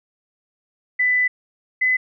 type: tone pair in turn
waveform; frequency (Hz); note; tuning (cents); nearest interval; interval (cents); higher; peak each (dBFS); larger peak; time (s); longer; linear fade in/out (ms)
sine; 1995 / 2017; B6 / B6; +17 / +36; unison; 19; second; -15; neither; 0.99-1.28 / 1.81-1.97; first; 10
effects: none